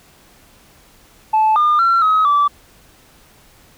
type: tone with pitch steps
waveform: sine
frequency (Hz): 870 / 1209 / 1359 / 1272 / 1159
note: A5 / D6 / F6 / D#6 / D6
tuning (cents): -20 / +50 / -48 / +38 / -23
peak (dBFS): -9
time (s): 1.33-2.48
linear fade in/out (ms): 10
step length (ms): 230
effects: tanh soft clip ceiling -8 dBFS + pink hiss -49 dBFS RMS until 3.77 s